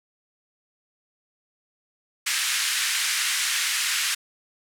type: band-pass noise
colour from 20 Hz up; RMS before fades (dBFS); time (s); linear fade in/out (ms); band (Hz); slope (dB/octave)
pink; -25; 2.26-4.15; 10; 1600 to 11000; 24
effects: none